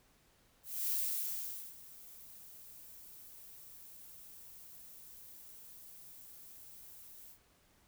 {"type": "noise with ADSR envelope", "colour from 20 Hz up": "violet", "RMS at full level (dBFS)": -34, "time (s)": [0.63, 7.39], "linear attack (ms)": 270, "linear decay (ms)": 840, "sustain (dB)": -20, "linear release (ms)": 92, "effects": ["pink hiss -69 dBFS RMS until 7.87 s"]}